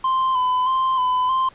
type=tone with vibrato; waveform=triangle; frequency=1026 Hz; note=C6; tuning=34 cents flat; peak=-15 dBFS; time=0.04-1.49 s; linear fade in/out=5 ms; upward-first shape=square; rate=1.6 Hz; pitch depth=32 cents each way; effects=pink hiss -49 dBFS RMS until 1.54 s + resampled to 8000 Hz

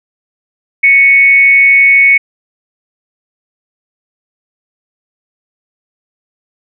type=tone with frequency modulation; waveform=sine; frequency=2217 Hz; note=C#7; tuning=in tune; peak=-3 dBFS; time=0.83-2.18 s; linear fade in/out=10 ms; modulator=273 Hz; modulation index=0.29; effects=none

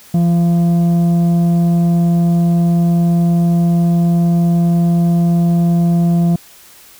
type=tone with frequency modulation; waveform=sine; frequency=170.4 Hz; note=F3; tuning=42 cents flat; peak=-8 dBFS; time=0.14-6.36 s; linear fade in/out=5 ms; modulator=516 Hz; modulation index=0.27; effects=tanh soft clip ceiling -6 dBFS + white hiss -42 dBFS RMS until 6.99 s

